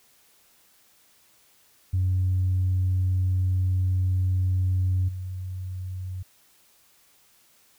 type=tone with level steps; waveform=sine; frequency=92.5 Hz; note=F#2; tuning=in tune; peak=-19 / -30 dBFS; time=1.93-6.23 s; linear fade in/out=10 ms; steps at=5.08 s; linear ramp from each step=10 ms; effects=tanh soft clip ceiling -17 dBFS + white hiss -60 dBFS RMS until 7.78 s